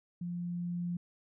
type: tone with level ramp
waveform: sine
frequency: 174.61 Hz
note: F3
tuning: in tune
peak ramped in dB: -35 to -32 dBFS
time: 0.21-0.97 s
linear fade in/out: 5 ms
effects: none